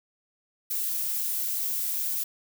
violet noise, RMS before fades -29 dBFS, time 0.7-2.24 s, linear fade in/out 10 ms, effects none

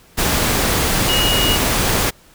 sine tone in noise, 2882 Hz, F#7, 46 cents flat, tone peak -17 dBFS, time 1.08-1.57 s, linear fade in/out 20 ms, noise pink, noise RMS -17 dBFS, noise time 0.17-2.11 s, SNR -3 dB, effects pink hiss -49 dBFS RMS until 2.34 s

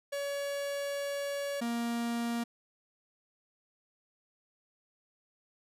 45% pulse tone pair in turn, 565 / 234.8 Hz, C#5 / A#3, +33 / +13 cents, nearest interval octave + minor third, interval 1520 cents, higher first, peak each -33 / -31 dBFS, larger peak second, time 0.12-1.61 / 1.61-2.44 s, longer first, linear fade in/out 10 ms, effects resampled to 32000 Hz

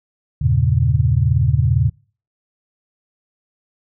sine chord, E diminished seventh, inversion none, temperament equal with one note detuned, 81.23 / 98 / 116.54 / 138.59 Hz, E2 / G2 / Bb2 / Db3, -25 / 0 / 0 / 0 cents, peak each -19 / -21 / -17 / -17 dBFS, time 0.41-1.9 s, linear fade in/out 10 ms, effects noise-tail reverb RT60 0.4 s tail -25 dB re dry

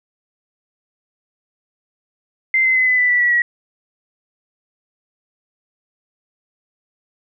sine tone with pitch steps, 2080 / 2056 / 2032 / 2009 / 1986.1 / 1963.3 / 1940.7 / 1918.4 Hz, C7 / C7 / B6 / B6 / B6 / B6 / B6 / A#6, -11 / -31 / +49 / +29 / +9 / -11 / -31 / +49 cents, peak -12 dBFS, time 2.54-3.42 s, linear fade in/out 2 ms, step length 110 ms, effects none

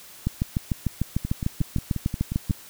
two click trains, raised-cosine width 5 ms, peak -15 / -10 dBFS, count 8 / 16, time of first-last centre 1.25-2.498 / 0.27-2.509 s, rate 5.61 / 6.7 Hz, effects white hiss -46 dBFS RMS until 2.69 s

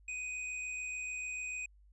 square tone with amplitude modulation, 2497 Hz, D#7, 6 cents sharp, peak -37 dBFS, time 0.08-1.66 s, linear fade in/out 5 ms, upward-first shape sine, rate 66.8 Hz, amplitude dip 30%, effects added 50 Hz sine -59 dBFS peak until 1.92 s + resampled to 22050 Hz

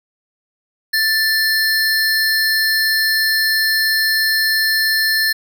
square tone pair together, 1767 / 4220 Hz, A6 / C8, +7 / +14 cents, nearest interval octave + minor third, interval 1507 cents, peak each -16 / -19 dBFS, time 0.93-5.33 s, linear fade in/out 10 ms, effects none

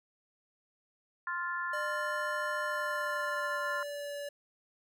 sine chord, F major, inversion second, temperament just, 1047.7 / 1396.9 / 1746.1 Hz, C6 / F6 / A6, +2 / 0 / -14 cents, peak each -37 dBFS, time 1.27-3.83 s, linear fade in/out 2 ms
square tone with pitch glide, 600 to 574.6 Hz, D5 to D5, +37 to -38 cents, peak -38 dBFS, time 1.73-4.29 s, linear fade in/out 5 ms, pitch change -75 cents, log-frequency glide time 2.68-4.16 s
effects none

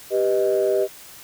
sine chord, G augmented, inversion none, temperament equal, 392 / 493.9 / 622.3 Hz, G4 / B4 / D#5, 0 / 0 / 0 cents, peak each -19 / -23 / -21 dBFS, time 0.1-0.88 s, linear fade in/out 50 ms, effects tanh soft clip ceiling -10 dBFS + white hiss -43 dBFS RMS until 1.23 s

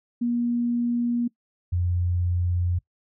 sine tone pair in turn, 238.8 / 88.32 Hz, A#3 / F2, +42 / +20 cents, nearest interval octave + perfect fourth, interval 1722 cents, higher first, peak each -21 dBFS, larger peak neither, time 0.21-1.28 / 1.72-2.79 s, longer neither, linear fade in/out 10 ms, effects noise-tail reverb RT60 0.1 s tail -21 dB re dry

